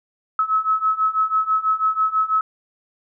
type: beating tone pair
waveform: sine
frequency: 1288 / 1294.1 Hz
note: E6 / E6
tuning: -41 / -32 cents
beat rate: 6.1 Hz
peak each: -21 / -19 dBFS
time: 0.39-2.41 s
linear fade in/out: 2 ms
effects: none